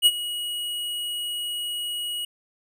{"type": "tone with ADSR envelope", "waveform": "square", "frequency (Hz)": 2905, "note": "F#7", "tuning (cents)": -32, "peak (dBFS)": -12, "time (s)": [0.02, 2.25], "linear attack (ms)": 41, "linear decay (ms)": 44, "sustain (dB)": -16, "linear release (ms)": 4, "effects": []}